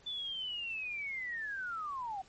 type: linear sweep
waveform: sine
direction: down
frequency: 3520 to 740 Hz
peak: -36 dBFS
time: 0.06-2.22 s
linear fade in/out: 10 ms
effects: pink hiss -62 dBFS RMS until 2.28 s + MP3 32 kbps